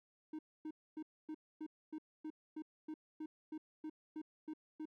triangle tone bursts, 310.5 Hz, D#4, 3 cents flat, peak -40 dBFS, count 15, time 0.33-4.855 s, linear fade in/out 5 ms, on 59 ms, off 260 ms, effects none

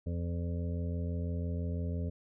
harmonic tone with a mistuned harmonic, 86 Hz, F2, 26 cents flat, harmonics 1 / 2 / 3 / 5 / 6 / 7, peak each -33 / -39 / -43 / -47 / -49 / -50 dBFS, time 0.06-2.1 s, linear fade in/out 10 ms, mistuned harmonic 7, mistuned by -17 cents, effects none

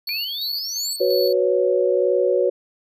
square tone with tremolo, 4435 Hz, C#8, in tune, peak -25 dBFS, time 0.07-1.33 s, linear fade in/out 5 ms, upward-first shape square, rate 2.9 Hz, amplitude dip 45%
sine exponential sweep, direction up, 2349 to 8410 Hz, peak -27 dBFS, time 0.09-0.96 s, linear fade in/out 0 ms
sine chord, F# suspended fourth, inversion none, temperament just, 370 / 493.3 / 555 Hz, F#4 / B4 / C#5, 0 / -2 / +2 cents, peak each -20 dBFS, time 1-2.5 s, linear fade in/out 10 ms
effects none

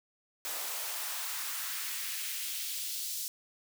white noise with high-pass filter sweep, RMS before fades -37 dBFS, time 0.45-3.28 s, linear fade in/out 0 ms, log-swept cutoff 500 to 4900 Hz, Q 1.2, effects none

